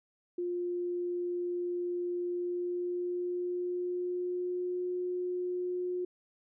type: tone with pitch glide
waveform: sine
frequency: 352.7 to 359.9 Hz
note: F4 to F#4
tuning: +17 to -48 cents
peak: -31 dBFS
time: 0.38-6.05 s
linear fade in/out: 5 ms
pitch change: +35 cents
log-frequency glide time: 2.27-4.82 s
effects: none